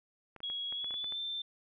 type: clicks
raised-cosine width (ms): 0.5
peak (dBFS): -34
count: 9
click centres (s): 0.363 / 0.404 / 0.5 / 0.725 / 0.844 / 0.908 / 0.941 / 1.043 / 1.123
type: tone with pitch glide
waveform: sine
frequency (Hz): 3322 to 3560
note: G#7 to A7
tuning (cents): 0 to +20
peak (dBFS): -35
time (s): 0.43-1.42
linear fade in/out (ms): 5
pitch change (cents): +120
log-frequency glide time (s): 0.73-1.19
effects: none